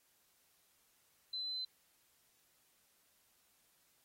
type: tone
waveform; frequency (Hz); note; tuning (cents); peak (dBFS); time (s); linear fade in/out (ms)
sine; 4049; B7; +42; -38; 1.33-1.65; 5
effects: white hiss -73 dBFS RMS until 4.04 s + AAC 48 kbps